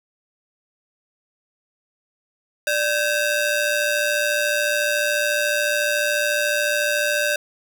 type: ring-modulated tone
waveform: sawtooth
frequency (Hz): 1068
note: C6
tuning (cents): +35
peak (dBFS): -12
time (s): 2.67-7.36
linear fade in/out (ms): 2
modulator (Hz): 477
effects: none